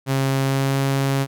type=tone with pitch glide; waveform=sawtooth; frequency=135.2 to 136.69 Hz; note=C#3 to C#3; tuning=-43 to -24 cents; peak=-14 dBFS; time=0.06-1.27 s; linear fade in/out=50 ms; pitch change=+19 cents; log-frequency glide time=0.43-0.78 s; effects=none